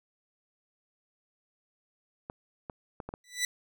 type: clicks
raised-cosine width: 1 ms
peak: -24 dBFS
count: 5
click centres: 2.299 / 2.698 / 3.002 / 3.09 / 3.139 s
type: tone with exponential growth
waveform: 15% pulse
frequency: 1975.5 Hz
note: B6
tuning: in tune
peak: -18 dBFS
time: 3.24-3.45 s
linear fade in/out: 2 ms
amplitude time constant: 45 ms
effects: none